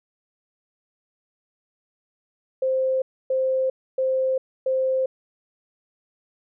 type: tone bursts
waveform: sine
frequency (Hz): 523.3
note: C5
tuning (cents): 0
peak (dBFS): -19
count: 4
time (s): 2.62-5.06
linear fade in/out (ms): 5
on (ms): 400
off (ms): 280
effects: none